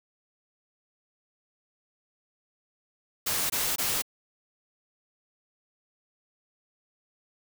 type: noise bursts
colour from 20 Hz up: white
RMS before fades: -28 dBFS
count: 3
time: 3.26-4.022 s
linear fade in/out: 10 ms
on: 240 ms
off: 21 ms
effects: none